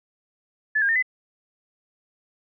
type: tone with pitch steps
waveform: sine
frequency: 1729 / 1616 / 1819 / 2016 Hz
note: A6 / G#6 / A#6 / B6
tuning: -31 / -48 / -43 / +35 cents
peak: -18 dBFS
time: 0.75-1.026 s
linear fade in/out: 10 ms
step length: 69 ms
effects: none